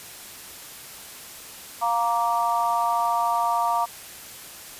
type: harmonic tone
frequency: 233.7 Hz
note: A#3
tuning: 5 cents sharp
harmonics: 3 / 4 / 5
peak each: -25 / -23 / -26 dBFS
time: 1.81-3.86 s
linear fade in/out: 20 ms
effects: white hiss -41 dBFS RMS until 4.79 s + resampled to 32000 Hz